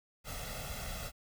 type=noise with comb filter; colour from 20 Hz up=pink; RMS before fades=-41 dBFS; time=0.24-1.12 s; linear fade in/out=50 ms; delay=1.5 ms; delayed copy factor=+0.8; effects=none